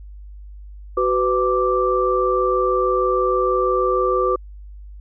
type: tone cluster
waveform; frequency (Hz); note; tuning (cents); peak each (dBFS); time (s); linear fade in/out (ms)
sine; 374.7 / 501 / 1173; F#4 / B4 / D6; +22 / +25 / -2; -20; 0.97-4.36; 5
effects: added 50 Hz sine -35 dBFS peak until 5 s